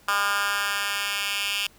10% pulse tone with high-pass filter sweep, 201.9 Hz, G#3, 49 cents flat, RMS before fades -26 dBFS, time 0.08-1.67 s, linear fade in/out 5 ms, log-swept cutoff 1300 to 2600 Hz, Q 2.9, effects pink hiss -55 dBFS RMS until 1.78 s

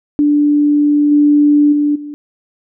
sine tone with level steps, 293.4 Hz, D4, 2 cents flat, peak -8 / -6 / -10 / -24 dBFS, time 0.19-2.14 s, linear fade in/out 0 ms, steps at 1.11 / 1.72 / 1.95 s, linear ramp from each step 10 ms, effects none

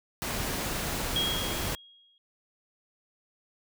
pink noise, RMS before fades -32 dBFS, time 0.22-1.75 s, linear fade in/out 0 ms
sine tone with exponential decay, 3280 Hz, G#7, 22 cents flat, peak -24 dBFS, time 1.16-2.18 s, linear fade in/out 1 ms, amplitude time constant 220 ms
effects none

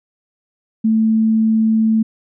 sine tone, 221.1 Hz, A3, 9 cents sharp, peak -11 dBFS, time 0.84-2.03 s, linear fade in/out 10 ms, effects none

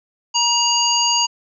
harmonic tone, 948 Hz, A#5, 29 cents sharp, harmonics 1 / 3 / 5 / 7, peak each -20 / -20 / -20 / -20 dBFS, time 0.34-1.27 s, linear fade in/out 20 ms, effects none

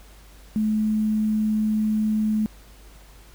sine tone with quantisation, 215.3 Hz, A3, 37 cents flat, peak -19 dBFS, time 0.56-2.46 s, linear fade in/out 0 ms, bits 8, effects added 50 Hz sine -46 dBFS peak until 3.34 s + pink hiss -52 dBFS RMS until 3.34 s

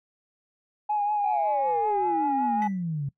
sine tone with vibrato, 830.6 Hz, G#5, in tune, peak -22 dBFS, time 0.89-2.68 s, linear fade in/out 10 ms, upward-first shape triangle, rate 5.3 Hz, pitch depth 41 cents each way
sine exponential sweep, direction down, 784 to 135.6 Hz, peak -26 dBFS, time 1.24-3.09 s, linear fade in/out 5 ms
triangle tone with exponential decay, 1975 Hz, B6, in tune, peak -31 dBFS, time 2.62-2.83 s, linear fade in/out 0 ms, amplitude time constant 45 ms
effects noise-tail reverb RT60 0.1 s tail -22 dB re dry + tanh soft clip ceiling -17 dBFS

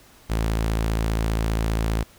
sawtooth tone, 55 Hz, A1, in tune, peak -17 dBFS, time 0.29-2.04 s, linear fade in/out 20 ms, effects pink hiss -52 dBFS RMS until 2.18 s

